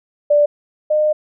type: tone pair in turn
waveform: sine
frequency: 587.3 / 609.2 Hz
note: D5 / D#5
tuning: 0 / -37 cents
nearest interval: minor second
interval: 63 cents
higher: second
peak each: -9 / -12 dBFS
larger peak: first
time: 0.3-0.46 / 0.9-1.13 s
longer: second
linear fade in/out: 10 ms
effects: none